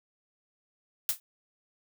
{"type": "noise with exponential decay", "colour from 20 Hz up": "blue", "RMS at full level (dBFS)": -22, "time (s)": [1.09, 1.2], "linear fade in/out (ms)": 1, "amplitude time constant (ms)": 22, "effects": []}